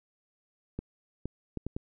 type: clicks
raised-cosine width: 3 ms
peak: -21 dBFS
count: 5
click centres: 0.79 / 1.256 / 1.573 / 1.666 / 1.765 s
effects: none